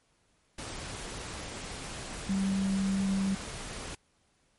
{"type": "tone in noise", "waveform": "sine", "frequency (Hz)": 193.9, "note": "G3", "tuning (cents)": -19, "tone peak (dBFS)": -26, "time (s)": [2.29, 3.35], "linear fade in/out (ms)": 5, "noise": "pink", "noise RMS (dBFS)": -40, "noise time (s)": [0.58, 3.95], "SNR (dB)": 11, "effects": ["pink hiss -70 dBFS RMS until 4.58 s", "MP3 48 kbps"]}